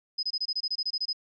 sine tone bursts, 5030 Hz, D#8, 18 cents sharp, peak -26 dBFS, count 13, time 0.18-1.131 s, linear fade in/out 10 ms, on 51 ms, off 24 ms, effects none

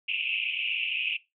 white band-pass noise, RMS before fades -30 dBFS, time 0.08-1.17 s, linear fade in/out 5 ms, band 2400 to 2900 Hz, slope 96 dB/octave, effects noise-tail reverb RT60 0.2 s tail -18 dB re dry

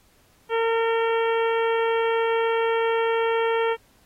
harmonic tone, 456.1 Hz, A#4, 38 cents flat, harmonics 1 / 2 / 3 / 4 / 5 / 6 / 7, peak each -21 / -27 / -31 / -33 / -35 / -37 / -38 dBFS, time 0.49-3.77 s, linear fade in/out 50 ms, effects pink hiss -60 dBFS RMS until 4.05 s + AAC 48 kbps

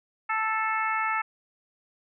harmonic tone with a mistuned harmonic, 440 Hz, A4, in tune, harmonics 2 / 3 / 4 / 5 / 6, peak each -30 / -28 / -32 / -32 / -38 dBFS, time 0.29-1.22 s, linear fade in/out 10 ms, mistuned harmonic 5, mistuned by -18 cents, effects none

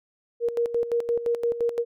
sine tone with tremolo, 471.1 Hz, A#4, 18 cents sharp, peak -20 dBFS, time 0.4-1.85 s, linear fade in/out 50 ms, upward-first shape square, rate 5.8 Hz, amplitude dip 70%, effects none

